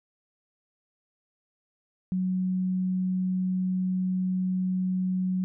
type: tone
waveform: sine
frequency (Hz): 185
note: F#3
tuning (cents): 0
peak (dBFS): -24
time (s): 2.12-5.44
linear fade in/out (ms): 0
effects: none